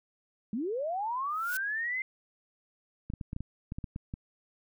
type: linear sweep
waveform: sine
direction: up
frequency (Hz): 196 to 2102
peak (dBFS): -30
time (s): 0.53-2.02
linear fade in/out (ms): 2
type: noise with exponential growth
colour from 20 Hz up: blue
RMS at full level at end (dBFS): -35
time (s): 1.28-1.57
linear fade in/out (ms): 2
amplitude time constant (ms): 63
type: clicks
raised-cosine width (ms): 5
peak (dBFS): -24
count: 11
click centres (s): 3.101 / 3.137 / 3.212 / 3.331 / 3.364 / 3.406 / 3.721 / 3.785 / 3.842 / 3.961 / 4.139
effects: none